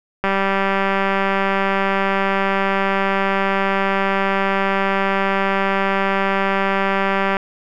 click train, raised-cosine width 0.5 ms, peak -4 dBFS, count 1391, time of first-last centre 0.24-7.368 s, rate 195 Hz, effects none

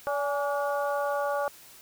harmonic tone with a mistuned harmonic, 286.9 Hz, D4, 40 cents flat, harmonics 2 / 3 / 4 / 5, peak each -28 / -32 / -34 / -36 dBFS, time 0.07-1.48 s, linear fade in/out 0 ms, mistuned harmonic 3, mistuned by -52 cents, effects white hiss -51 dBFS RMS until 1.81 s

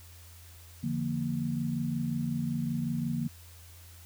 sine chord, Bb major, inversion first, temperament equal with one note detuned, 146.83 / 172.31 / 233.1 Hz, D3 / F3 / Bb3, 0 / -23 / 0 cents, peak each -33 / -35 / -32 dBFS, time 0.83-3.28 s, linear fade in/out 10 ms, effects added 85 Hz sine -50 dBFS peak until 4.05 s + white hiss -55 dBFS RMS until 4.05 s

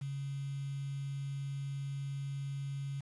sine tone with quantisation, 138.59 Hz, C#3, in tune, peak -36 dBFS, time 0.01-3.01 s, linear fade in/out 10 ms, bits 9, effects resampled to 24000 Hz

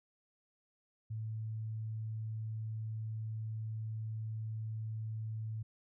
sine tone, 110 Hz, A2, in tune, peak -37 dBFS, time 1.1-5.63 s, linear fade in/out 10 ms, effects none

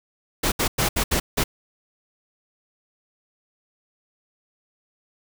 pink noise bursts at uneven times, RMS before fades -21 dBFS, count 6, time 0.43-0.52 / 0.59-0.68 / 0.78-0.89 / 0.96-1.04 / 1.11-1.2 / 1.37-1.44 s, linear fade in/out 10 ms, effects none

